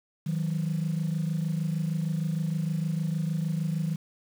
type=tone pair together; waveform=sine; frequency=158.5 / 185 Hz; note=D#3 / F#3; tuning=+32 / 0 cents; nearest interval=minor third; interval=268 cents; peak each=-26 / -30 dBFS; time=0.26-3.96 s; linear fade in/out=10 ms; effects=tanh soft clip ceiling -21 dBFS + 8-bit